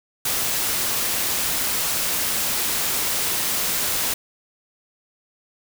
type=noise; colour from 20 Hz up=white; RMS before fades=-23 dBFS; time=0.25-4.14 s; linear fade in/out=5 ms; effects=none